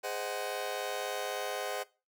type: chord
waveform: sawtooth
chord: Ab dominant seventh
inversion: none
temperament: just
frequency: 415.3 / 519.1 / 623 / 747.5 Hz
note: Ab4 / C5 / Eb5 / Gb5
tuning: 0 / -14 / +2 / +17 cents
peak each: -37 / -35 / -36 / -35 dBFS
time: 0.03-1.84 s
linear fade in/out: 20 ms
effects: noise-tail reverb RT60 0.3 s tail -20 dB re dry